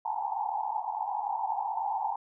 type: band-pass noise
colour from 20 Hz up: white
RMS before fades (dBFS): -32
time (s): 0.05-2.16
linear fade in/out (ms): 5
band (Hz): 780 to 910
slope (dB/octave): 96
effects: none